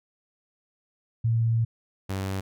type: tone pair in turn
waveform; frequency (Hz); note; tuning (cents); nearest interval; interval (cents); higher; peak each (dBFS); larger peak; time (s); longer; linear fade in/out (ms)
sine / sawtooth; 114.5 / 96.28; A#2 / G2; -31 / -31; minor third; 300; first; -20 / -24; first; 1.24-1.65 / 2.09-2.41; first; 10
effects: none